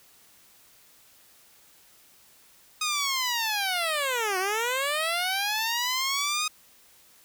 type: linear two-way sweep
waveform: 10% pulse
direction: down then up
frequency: 1254 to 362.3 to 1254 Hz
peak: -17 dBFS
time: 2.81-6.48 s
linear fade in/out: 5 ms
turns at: 4.38 s
effects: white hiss -57 dBFS RMS until 7.24 s